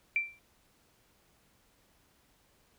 sine tone with exponential decay, 2349 Hz, D7, in tune, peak -23 dBFS, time 0.16-0.39 s, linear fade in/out 1 ms, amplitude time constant 49 ms, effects pink hiss -68 dBFS RMS until 2.78 s

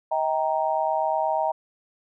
sine chord, Eb major, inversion none, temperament equal with one note detuned, 635.7 / 784 / 932.3 Hz, Eb5 / G5 / Bb5, +37 / 0 / 0 cents, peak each -25 / -26 / -26 dBFS, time 0.11-1.52 s, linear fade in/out 10 ms, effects none

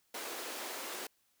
pink high-pass noise, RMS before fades -42 dBFS, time 0.14-1.07 s, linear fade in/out 5 ms, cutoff 320 Hz, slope 24 dB/octave, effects white hiss -74 dBFS RMS until 1.4 s

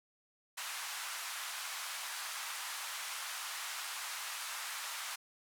pink band-pass noise, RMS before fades -42 dBFS, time 0.57-5.16 s, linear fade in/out 10 ms, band 950 to 13000 Hz, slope 24 dB/octave, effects none

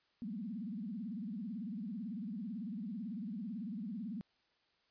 sine tone with vibrato, 212.6 Hz, G#3, 41 cents sharp, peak -39 dBFS, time 0.22-4.21 s, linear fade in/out 0 ms, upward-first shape sine, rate 18 Hz, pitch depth 250 cents each way, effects white hiss -75 dBFS RMS until 4.9 s + resampled to 11025 Hz

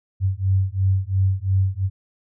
sine beating tone pair, 94.3 / 97.2 Hz, F#2 / G2, +33 / -14 cents, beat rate 2.9 Hz, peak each -20 dBFS, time 0.2-1.9 s, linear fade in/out 50 ms, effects none

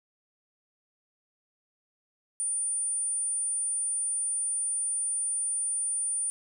sine tone, 9280 Hz, D9, 22 cents flat, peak -27 dBFS, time 2.4-6.3 s, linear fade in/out 0 ms, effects none

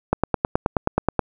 click train, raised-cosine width 1 ms, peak -3 dBFS, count 11, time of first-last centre 0.13-1.193 s, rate 9.41 Hz, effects none

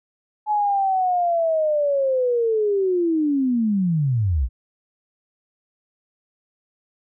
sine linear sweep, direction down, 854 to 53.8 Hz, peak -17 dBFS, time 0.46-4.49 s, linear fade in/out 50 ms, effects none

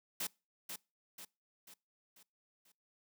white noise with echo, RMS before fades -38 dBFS, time 0.2-0.27 s, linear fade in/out 5 ms, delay 490 ms, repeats 5, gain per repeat -6 dB, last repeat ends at 2.72 s, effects noise-tail reverb RT60 0.3 s tail -25 dB re dry + high-pass 150 Hz 12 dB/octave

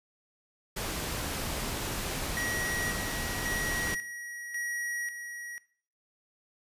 pink noise, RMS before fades -34 dBFS, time 0.76-3.95 s, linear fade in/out 10 ms
square tone with tremolo, 1910 Hz, A#6, 42 cents sharp, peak -32 dBFS, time 2.37-5.58 s, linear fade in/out 0 ms, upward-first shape square, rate 0.92 Hz, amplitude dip 55%
effects noise-tail reverb RT60 0.5 s tail -19 dB re dry + resampled to 32000 Hz

